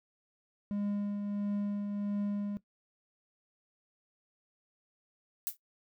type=tone with tremolo; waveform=triangle; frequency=204 Hz; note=G#3; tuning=31 cents flat; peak=-28 dBFS; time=0.71-2.57 s; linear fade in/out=0 ms; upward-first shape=triangle; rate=1.5 Hz; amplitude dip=40%
type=noise with exponential decay; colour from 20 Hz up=violet; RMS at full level=-29 dBFS; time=5.47-5.57 s; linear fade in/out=0 ms; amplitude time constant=20 ms
effects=noise-tail reverb RT60 0.1 s tail -17 dB re dry